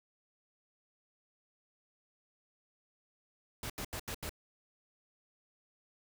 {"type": "noise bursts", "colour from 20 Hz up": "pink", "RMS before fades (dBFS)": -40, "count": 5, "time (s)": [3.63, 4.294], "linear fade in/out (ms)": 2, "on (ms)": 68, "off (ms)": 81, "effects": []}